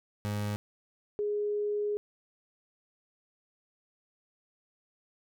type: tone pair in turn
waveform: 30% pulse / sine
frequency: 103.83 / 415.3 Hz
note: G#2 / G#4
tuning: 0 / 0 cents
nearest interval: 2 octaves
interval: 2400 cents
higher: second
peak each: -28 dBFS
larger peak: neither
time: 0.25-0.56 / 1.19-1.97 s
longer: second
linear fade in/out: 0 ms
effects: none